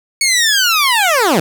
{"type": "linear sweep", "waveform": "15% pulse", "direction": "down", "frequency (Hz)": [2232, 140.8], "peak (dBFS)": -4, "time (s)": [0.21, 1.4], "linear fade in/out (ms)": 2, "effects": ["7-bit"]}